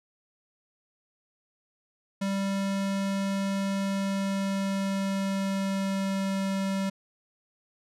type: tone with pitch glide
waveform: square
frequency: 196 to 194.08 Hz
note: G3 to G3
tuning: 0 to -17 cents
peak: -27 dBFS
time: 2.21-6.9 s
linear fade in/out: 10 ms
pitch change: -17 cents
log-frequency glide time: 3.84-6.43 s
effects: low-pass 10000 Hz 12 dB/octave